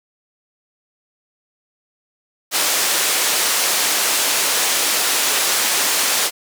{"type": "band-pass noise", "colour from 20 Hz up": "white", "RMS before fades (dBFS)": -18, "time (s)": [2.51, 6.31], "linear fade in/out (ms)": 50, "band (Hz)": [350, 10000], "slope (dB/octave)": 12, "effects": []}